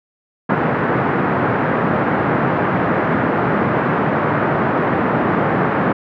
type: band-pass noise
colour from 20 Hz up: pink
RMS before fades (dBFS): -17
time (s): 0.49-5.93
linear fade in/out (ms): 10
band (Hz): 130 to 1700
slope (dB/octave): 24
effects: none